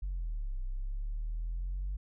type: exponential two-way sweep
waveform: sine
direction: down then up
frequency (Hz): 49 to 31.12 to 49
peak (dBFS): -31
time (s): 0.02-1.97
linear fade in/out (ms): 10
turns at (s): 0.6
effects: tanh soft clip ceiling -30 dBFS